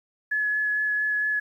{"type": "tone with vibrato", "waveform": "sine", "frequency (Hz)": 1702, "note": "G#6", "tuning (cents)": 42, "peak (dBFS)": -22, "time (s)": [0.31, 1.4], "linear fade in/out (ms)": 10, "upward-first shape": "sine", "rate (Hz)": 4.4, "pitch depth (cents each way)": 10, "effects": ["10-bit"]}